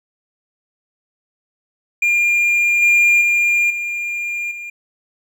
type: tone with level steps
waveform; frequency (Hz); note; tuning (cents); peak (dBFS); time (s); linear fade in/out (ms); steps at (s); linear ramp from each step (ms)
triangle; 2405; D7; +41; -11 / -8 / -11 / -19 / -26; 2.02-4.7; 5; 2.82 / 3.21 / 3.7 / 4.51; 5
effects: none